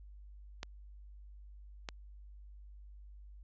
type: clicks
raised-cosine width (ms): 0.2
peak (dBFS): -22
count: 2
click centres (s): 0.631 / 1.888
effects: added 50 Hz sine -50 dBFS peak until 3.43 s + resampled to 16000 Hz